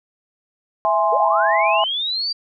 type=chord; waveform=sine; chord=E augmented; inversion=none; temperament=equal; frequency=659.3 / 830.6 / 1046.5 Hz; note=E5 / G#5 / B#5; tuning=0 / 0 / 0 cents; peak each=-19 dBFS; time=0.85-1.84 s; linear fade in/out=0 ms
type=linear sweep; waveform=sine; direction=up; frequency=426.6 to 4743 Hz; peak=-20 dBFS; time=1.12-2.33 s; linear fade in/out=10 ms
effects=none